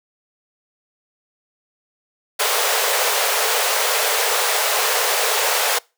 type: high-pass noise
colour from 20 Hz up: pink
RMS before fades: -19 dBFS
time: 2.39-5.79 s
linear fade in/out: 10 ms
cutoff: 420 Hz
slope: 96 dB/octave
effects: noise-tail reverb RT60 0.3 s tail -26 dB re dry